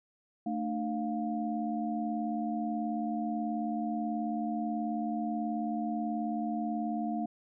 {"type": "tone cluster", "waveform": "sine", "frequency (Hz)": [222.7, 301.2, 705], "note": ["A3", "D4", "F5"], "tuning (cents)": [21, 44, 16], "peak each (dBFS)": [-33, -36, -36], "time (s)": [0.46, 7.26], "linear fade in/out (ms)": 5, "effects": []}